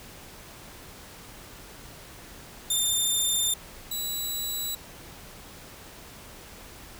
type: tone pair in turn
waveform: 15% pulse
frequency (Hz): 3593 / 3927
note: A7 / B7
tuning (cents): +36 / -11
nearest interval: major second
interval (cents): 153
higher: second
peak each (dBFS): -16 / -22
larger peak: first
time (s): 2.7-3.54 / 3.91-4.75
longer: neither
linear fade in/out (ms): 5
effects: pink hiss -46 dBFS RMS until 6.99 s